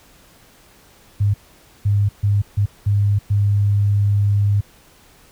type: tone bursts at uneven times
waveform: sine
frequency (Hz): 101.7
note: G#2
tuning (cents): -36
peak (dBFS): -13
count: 6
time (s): 1.2-1.34 / 1.85-2.09 / 2.23-2.42 / 2.57-2.66 / 2.86-3.19 / 3.3-4.61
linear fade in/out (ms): 10
effects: pink hiss -50 dBFS RMS until 5.31 s